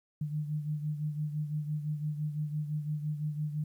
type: beating tone pair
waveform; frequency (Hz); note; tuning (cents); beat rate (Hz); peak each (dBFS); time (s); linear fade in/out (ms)
sine; 150 / 155.9; D3 / D#3; +37 / +4; 5.9; -32 / -39; 0.21-3.64; 5
effects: 11-bit